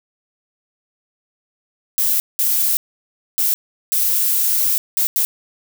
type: noise bursts at uneven times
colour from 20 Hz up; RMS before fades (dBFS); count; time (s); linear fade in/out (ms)
violet; -17; 6; 1.98-2.2 / 2.39-2.77 / 3.38-3.54 / 3.92-4.78 / 4.97-5.07 / 5.16-5.25; 0
effects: none